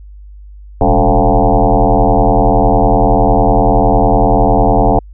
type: tone with frequency modulation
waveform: sine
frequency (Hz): 365.4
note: F#4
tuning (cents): -22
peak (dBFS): -6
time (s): 0.81-4.99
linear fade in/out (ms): 2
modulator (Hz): 80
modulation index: 5.9
effects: added 50 Hz sine -31 dBFS peak until 5.13 s